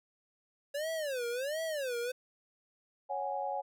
square tone with vibrato, 554.4 Hz, C#5, in tune, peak -34 dBFS, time 0.74-2.12 s, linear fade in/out 10 ms, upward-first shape sine, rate 1.4 Hz, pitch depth 280 cents each way
sine chord, C# suspended fourth, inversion none, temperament equal, 554.4 / 740 / 830.6 Hz, C#5 / F#5 / G#5, 0 / 0 / 0 cents, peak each -38 / -38 / -36 dBFS, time 3.09-3.62 s, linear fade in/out 20 ms
effects none

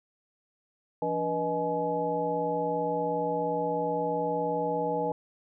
sine tone cluster, 170.3 / 287.4 / 483.5 / 623 / 846 Hz, F3 / D4 / B4 / D#5 / G#5, -43 / -37 / -37 / +2 / +32 cents, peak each -37 / -36 / -30 / -34 / -31 dBFS, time 1.02-5.12 s, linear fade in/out 2 ms, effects none

